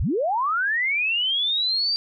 sine linear sweep, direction up, 36.28 to 4723 Hz, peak -20 dBFS, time 0-1.96 s, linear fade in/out 0 ms, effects none

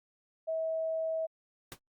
sine tone, 645 Hz, E5, 38 cents flat, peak -30 dBFS, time 0.47-1.27 s, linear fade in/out 20 ms
pink noise with exponential decay, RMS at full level -39 dBFS, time 1.72-1.79 s, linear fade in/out 0 ms, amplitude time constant 15 ms
effects Opus 48 kbps

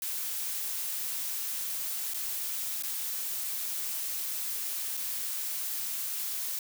blue noise with dropouts, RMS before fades -34 dBFS, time 0.02-6.59 s, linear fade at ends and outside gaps 2 ms, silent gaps 2.137-2.143 / 2.825-2.834 / 4.97-4.973 s, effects none

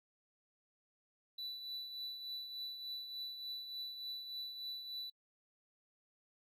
triangle tone with tremolo, 3969 Hz, B7, 8 cents sharp, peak -39 dBFS, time 1.38-5.1 s, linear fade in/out 5 ms, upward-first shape triangle, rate 3.4 Hz, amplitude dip 55%, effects noise-tail reverb RT60 0.1 s tail -26 dB re dry

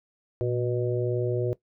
harmonic tone with a mistuned harmonic, 122.5 Hz, B2, 14 cents flat, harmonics 1 / 3 / 4 / 5, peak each -28 / -27 / -31 / -35 dBFS, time 0.41-1.53 s, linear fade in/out 0 ms, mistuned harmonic 1, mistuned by -62 cents, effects noise-tail reverb RT60 0.1 s tail -18 dB re dry

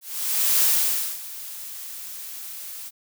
blue noise with ADSR envelope, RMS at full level -18 dBFS, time 0.01-2.91 s, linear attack 620 ms, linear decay 550 ms, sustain -18 dB, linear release 37 ms, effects none

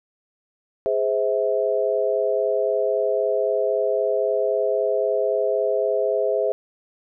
sine chord, Ab augmented, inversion none, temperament just, 415.3 / 519.1 / 648.9 Hz, Ab4 / C5 / E5, 0 / -14 / -27 cents, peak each -23 dBFS, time 0.86-6.52 s, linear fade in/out 0 ms, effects none

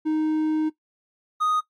triangle tone pair in turn, 311.1 / 1244.4 Hz, D#4 / D#6, 0 / 0 cents, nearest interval 2 octaves, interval 2400 cents, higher second, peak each -18 dBFS, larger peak neither, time 0.05-0.7 / 1.4-1.61 s, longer first, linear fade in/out 20 ms, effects noise-tail reverb RT60 0.1 s tail -17 dB re dry + AAC 48 kbps

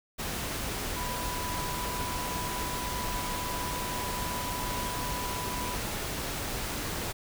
sine tone in noise, 987.8 Hz, B5, in tune, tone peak -36 dBFS, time 0.95-5.76 s, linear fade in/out 20 ms, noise pink, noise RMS -34 dBFS, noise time 0.18-7.13 s, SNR -5 dB, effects none

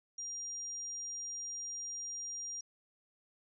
sine tone, 5700 Hz, F8, 34 cents sharp, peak -39 dBFS, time 0.18-2.61 s, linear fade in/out 5 ms, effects none

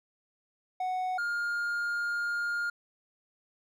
triangle tone pair in turn, 740 / 1413.2 Hz, F#5 / F6, 0 / +20 cents, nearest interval major seventh, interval 1120 cents, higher second, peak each -27 dBFS, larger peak neither, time 0.8-1.18 / 1.18-2.7 s, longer second, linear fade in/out 5 ms, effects none

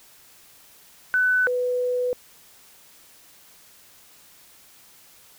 sine tone pair in turn, 1500 / 496.2 Hz, F#6 / B4, +23 / +8 cents, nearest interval octave + perfect fifth, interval 1915 cents, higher first, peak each -17 / -21 dBFS, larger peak first, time 1.14-1.47 / 1.47-2.13 s, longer second, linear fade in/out 0 ms, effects white hiss -52 dBFS RMS until 5.38 s

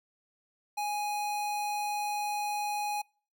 square tone, 830.6 Hz, G#5, in tune, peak -31 dBFS, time 0.77-3.02 s, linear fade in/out 10 ms, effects noise-tail reverb RT60 0.4 s tail -26 dB re dry

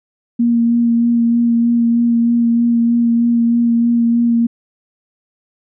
sine tone with vibrato, 234.6 Hz, A#3, 11 cents sharp, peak -10 dBFS, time 0.39-4.47 s, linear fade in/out 10 ms, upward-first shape sine, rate 3.2 Hz, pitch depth 15 cents each way, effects none

